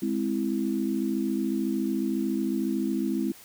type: chord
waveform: sine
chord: Ab augmented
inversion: none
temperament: equal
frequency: 207.7 / 261.6 / 329.6 Hz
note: Ab3 / C4 / E4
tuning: 0 / 0 / 0 cents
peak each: -29 dBFS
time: 0.02-3.32 s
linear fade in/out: 5 ms
effects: white hiss -50 dBFS RMS until 3.44 s